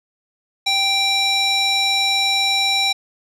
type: tone with band-pass filter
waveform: square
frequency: 784 Hz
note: G5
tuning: in tune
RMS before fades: -18 dBFS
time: 0.66-2.93 s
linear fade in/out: 10 ms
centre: 3900 Hz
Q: 2.1
effects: none